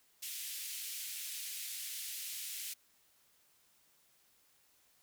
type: band-pass noise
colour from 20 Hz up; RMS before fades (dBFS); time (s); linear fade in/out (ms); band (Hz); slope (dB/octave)
white; -43; 0.22-2.74; 10; 2200 to 16000; 24
effects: white hiss -70 dBFS RMS until 5.02 s